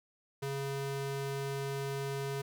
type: ring-modulated tone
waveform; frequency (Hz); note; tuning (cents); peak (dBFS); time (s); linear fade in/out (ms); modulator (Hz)
square; 276.3; C#4; -6; -32; 0.42-2.42; 10; 139
effects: none